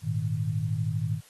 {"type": "chord", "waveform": "sine", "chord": "Ab suspended second", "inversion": "none", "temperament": "equal", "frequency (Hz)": [103.83, 116.54, 155.56], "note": ["Ab2", "Bb2", "Eb3"], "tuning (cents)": [0, 0, 0], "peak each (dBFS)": -30, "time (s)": [0.02, 1.21], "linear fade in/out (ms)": 50, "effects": ["white hiss -56 dBFS RMS until 1.29 s", "AAC 32 kbps"]}